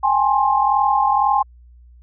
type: tone cluster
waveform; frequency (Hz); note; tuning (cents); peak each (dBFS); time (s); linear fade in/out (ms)
sine; 801 / 843 / 1058; G5 / G#5 / C6; +37 / +26 / +19; -18; 0.03-1.43; 10
effects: added 60 Hz sine -43 dBFS peak until 2.02 s